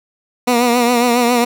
15% pulse tone with vibrato, 241.4 Hz, B3, 39 cents flat, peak -5 dBFS, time 0.47-1.45 s, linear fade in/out 10 ms, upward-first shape triangle, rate 7.3 Hz, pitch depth 66 cents each way, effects none

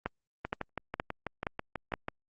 two click trains, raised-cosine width 0.5 ms, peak -19 / -16 dBFS, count 11 / 5, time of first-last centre 0.45-2.084 / 0.06-1.938 s, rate 6.12 / 2.13 Hz, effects Opus 24 kbps

